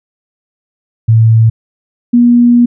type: tone pair in turn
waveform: sine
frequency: 112.6 / 240.2 Hz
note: A2 / B3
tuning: +40 / -48 cents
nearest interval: octave + minor second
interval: 1312 cents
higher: second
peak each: -3 dBFS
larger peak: neither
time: 1.08-1.5 / 2.13-2.66 s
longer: second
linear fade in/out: 10 ms
effects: none